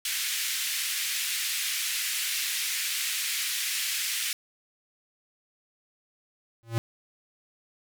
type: band-pass noise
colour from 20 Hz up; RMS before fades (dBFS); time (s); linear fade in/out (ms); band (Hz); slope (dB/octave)
pink; -30; 0.05-4.33; 2; 2000 to 16000; 24
type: tone with exponential growth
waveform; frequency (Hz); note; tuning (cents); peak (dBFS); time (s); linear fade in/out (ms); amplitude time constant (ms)
square; 115; A#2; -23; -21; 6.63-6.78; 0; 32
effects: none